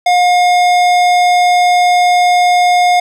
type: tone with tanh clipping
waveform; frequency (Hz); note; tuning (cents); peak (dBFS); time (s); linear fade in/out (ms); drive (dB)
sine; 715; F5; +41; -9; 0.06-3; 5; 18
effects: none